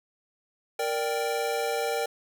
square chord, G minor, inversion first, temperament equal, 466.2 / 587.3 / 784 Hz, Bb4 / D5 / G5, 0 / 0 / 0 cents, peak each -30 / -33 / -32 dBFS, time 0.79-2.06 s, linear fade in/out 5 ms, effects none

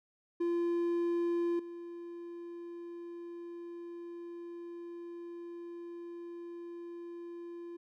triangle tone with level steps, 343.5 Hz, F4, 29 cents flat, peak -27 / -40 dBFS, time 0.4-7.77 s, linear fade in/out 10 ms, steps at 1.59 s, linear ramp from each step 5 ms, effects none

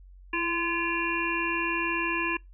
harmonic tone with a mistuned harmonic, 342.9 Hz, F4, 32 cents flat, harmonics 1 / 3 / 5 / 7 / 8, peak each -32 / -32 / -32 / -32 / -32 dBFS, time 0.33-2.37 s, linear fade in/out 5 ms, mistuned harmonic 1, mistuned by -36 cents, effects noise-tail reverb RT60 0.2 s tail -25 dB re dry + added 46 Hz sine -47 dBFS peak until 2.53 s

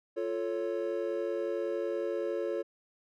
triangle chord, F augmented, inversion none, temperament equal, 349.2 / 440 / 554.4 Hz, F4 / A4 / C#5, 0 / 0 / 0 cents, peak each -33 dBFS, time 0.16-2.63 s, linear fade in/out 20 ms, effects none

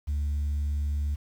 sine tone, 72.9 Hz, D2, 12 cents flat, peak -23 dBFS, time 0.07-1.16 s, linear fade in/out 20 ms, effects tanh soft clip ceiling -24 dBFS + 9-bit

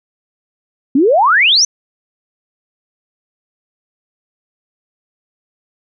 sine exponential sweep, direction up, 251 to 6290 Hz, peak -7 dBFS, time 0.95-1.65 s, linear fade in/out 5 ms, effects none

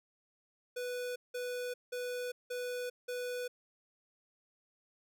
square tone bursts, 493.9 Hz, B4, in tune, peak -37 dBFS, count 5, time 0.76-3.48 s, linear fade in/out 10 ms, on 400 ms, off 180 ms, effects none

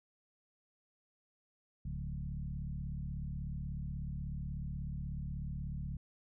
sine tone with frequency modulation, 101.5 Hz, G#2, 39 cents flat, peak -37 dBFS, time 1.85-5.97 s, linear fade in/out 5 ms, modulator 36.4 Hz, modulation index 2, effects none

